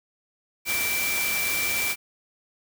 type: tone in noise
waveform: sine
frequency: 2339 Hz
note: D7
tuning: 8 cents flat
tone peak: -26 dBFS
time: 0.65-1.96 s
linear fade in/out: 50 ms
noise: white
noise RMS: -28 dBFS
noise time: 0.65-1.96 s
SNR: -1 dB
effects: none